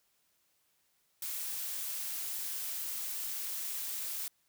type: noise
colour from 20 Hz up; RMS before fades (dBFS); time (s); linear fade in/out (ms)
blue; -38; 1.22-4.28; 2
effects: white hiss -74 dBFS RMS until 4.48 s